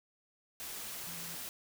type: tone in noise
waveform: sine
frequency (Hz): 168.8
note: E3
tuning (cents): +41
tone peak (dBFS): -51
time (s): 1.07-1.35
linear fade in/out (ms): 0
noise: white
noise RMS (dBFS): -43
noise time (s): 0.6-1.49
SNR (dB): -11
effects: none